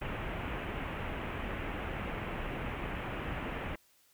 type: low-pass noise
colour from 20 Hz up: pink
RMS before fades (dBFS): -38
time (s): 0.01-3.76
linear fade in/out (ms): 10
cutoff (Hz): 2900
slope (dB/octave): 48
effects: white hiss -67 dBFS RMS until 4.13 s